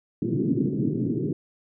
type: band-pass noise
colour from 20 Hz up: white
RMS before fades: -25 dBFS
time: 0.22-1.33 s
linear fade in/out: 5 ms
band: 120 to 360 Hz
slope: 48 dB/octave
effects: none